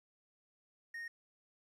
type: tone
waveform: triangle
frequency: 1854 Hz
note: A#6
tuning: 10 cents flat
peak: -40 dBFS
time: 0.94-1.08 s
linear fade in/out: 5 ms
effects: resampled to 32000 Hz + 12-bit